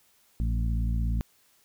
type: harmonic tone with a mistuned harmonic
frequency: 56.9 Hz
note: A#1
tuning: 41 cents flat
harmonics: 1 / 2 / 3 / 4 / 5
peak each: -25 / -32 / -37 / -38 / -48 dBFS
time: 0.4-1.21 s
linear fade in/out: 0 ms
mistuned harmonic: 4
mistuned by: -28 cents
effects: white hiss -64 dBFS RMS until 1.64 s